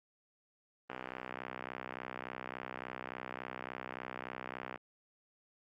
click train, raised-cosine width 0.5 ms, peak -25 dBFS, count 246, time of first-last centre 0.9-4.758 s, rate 63.5 Hz, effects high-pass 150 Hz 12 dB/octave + Opus 24 kbps

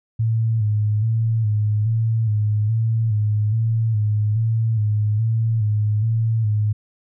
sine tone with vibrato, 109.2 Hz, A2, 13 cents flat, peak -16 dBFS, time 0.19-6.73 s, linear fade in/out 10 ms, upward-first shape square, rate 1.2 Hz, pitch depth 55 cents each way, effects none

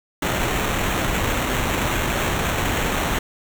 pink noise with sample-and-hold, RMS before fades -22 dBFS, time 0.22-3.19 s, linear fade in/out 5 ms, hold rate 4900 Hz, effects none

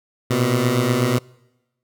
15% pulse beating tone pair, 118 / 126.2 Hz, A#2 / B2, +22 / +38 cents, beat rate 8.2 Hz, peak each -15 / -12 dBFS, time 0.3-1.19 s, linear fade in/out 10 ms, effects noise-tail reverb RT60 1.0 s tail -25 dB re dry

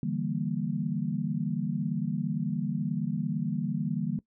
sine chord, E half-diminished seventh, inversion third, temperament equal, 146.83 / 164.81 / 196 / 233.1 Hz, D3 / E3 / G3 / Bb3, 0 / 0 / 0 / 0 cents, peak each -33 dBFS, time 0.03-4.19 s, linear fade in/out 2 ms, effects noise-tail reverb RT60 0.1 s tail -20 dB re dry

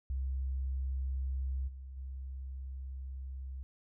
sine tone with level steps, 66 Hz, C2, 16 cents sharp, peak -32 / -43 / -39 dBFS, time 0.1-3.63 s, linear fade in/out 0 ms, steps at 1.67 / 1.96 s, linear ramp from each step 20 ms, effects none

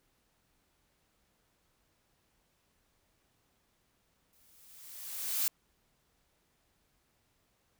blue noise with exponential growth, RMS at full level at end -29 dBFS, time 4.33-5.48 s, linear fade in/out 1 ms, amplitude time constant 250 ms, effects pink hiss -74 dBFS RMS until 7.79 s

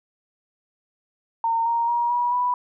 sine tone with pitch steps, 915 / 932.1 / 949.5 / 967.2 / 985.2 Hz, A#5 / A#5 / A#5 / B5 / B5, -32 / 0 / +32 / -36 / -5 cents, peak -19 dBFS, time 1.44-2.54 s, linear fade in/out 2 ms, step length 220 ms, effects none

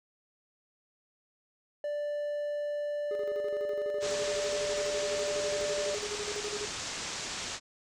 triangle tone with pitch glide, 587.3 to 590.7 Hz, D5 to D5, 0 to +10 cents, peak -29 dBFS, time 1.84-5.95 s, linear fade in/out 2 ms, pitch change +10 cents, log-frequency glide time 2.86-5.57 s
triangle tone with tremolo, 415.3 Hz, G#4, in tune, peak -32 dBFS, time 3.11-6.67 s, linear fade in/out 2 ms, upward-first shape square, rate 12 Hz, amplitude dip 70%
white low-pass noise, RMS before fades -38 dBFS, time 4-7.6 s, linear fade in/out 50 ms, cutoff 7600 Hz, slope 48 dB/octave
effects none

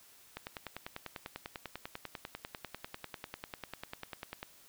click train, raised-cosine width 0.3 ms, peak -24 dBFS, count 42, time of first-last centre 0.37-4.429 s, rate 10.1 Hz, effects white hiss -60 dBFS RMS until 4.68 s

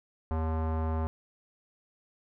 square tone with low-pass filter, 79.9 Hz, D#2, 47 cents sharp, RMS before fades -30 dBFS, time 0.31-1.07 s, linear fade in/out 0 ms, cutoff 1000 Hz, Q 2, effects none

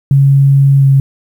sine tone with pitch glide, 138.2 to 136.45 Hz, C#3 to C#3, -5 to -27 cents, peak -4 dBFS, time 0.11-1 s, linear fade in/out 2 ms, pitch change -22 cents, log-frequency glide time 0.78-0.85 s, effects 7-bit

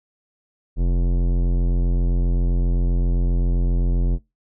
sine tone with tanh clipping, 43.81 Hz, F1, 6 cents sharp, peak -18 dBFS, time 0.76-4.19 s, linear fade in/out 50 ms, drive 17 dB, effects noise-tail reverb RT60 0.2 s tail -22 dB re dry

